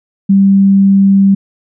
sine tone, 196 Hz, G3, in tune, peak -4 dBFS, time 0.29-1.35 s, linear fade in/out 10 ms, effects none

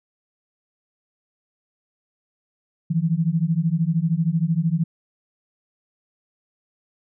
sine beating tone pair, 158.1 / 171.1 Hz, D#3 / F3, +28 / -35 cents, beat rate 13 Hz, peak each -21 dBFS, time 2.9-4.84 s, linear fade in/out 10 ms, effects none

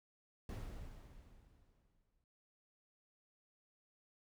brown noise with exponential decay, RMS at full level -43 dBFS, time 0.49-2.24 s, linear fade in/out 1 ms, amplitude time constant 380 ms, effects noise-tail reverb RT60 0.3 s tail -19 dB re dry

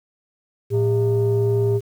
sine tone pair together, 112.75 / 401.8 Hz, A2 / G4, +43 / +43 cents, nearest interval octave + minor seventh, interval 2200 cents, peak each -17 dBFS, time 0.7-1.81 s, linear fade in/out 50 ms, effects tanh soft clip ceiling -12 dBFS + 8-bit

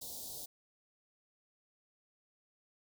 white band-stop noise, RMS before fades -45 dBFS, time 0.01-0.46 s, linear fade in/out 10 ms, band 850 to 3600 Hz, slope 48 dB/octave, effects none

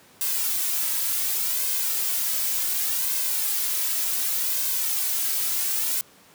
blue noise with flanger, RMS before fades -25 dBFS, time 0.21-6.01 s, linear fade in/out 0 ms, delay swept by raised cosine 1.9 to 3.1 ms, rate 0.68 Hz, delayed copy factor +0.7, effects pink hiss -53 dBFS RMS until 6.34 s + high-pass 150 Hz 12 dB/octave

